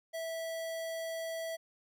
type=tone; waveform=square; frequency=655 Hz; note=E5; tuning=11 cents flat; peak=-37 dBFS; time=0.13-1.57 s; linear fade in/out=20 ms; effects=none